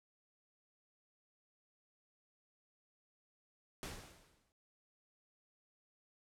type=noise with exponential decay; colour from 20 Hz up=pink; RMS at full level=-43 dBFS; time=3.83-4.52 s; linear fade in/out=0 ms; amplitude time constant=150 ms; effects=low-pass 11000 Hz 12 dB/octave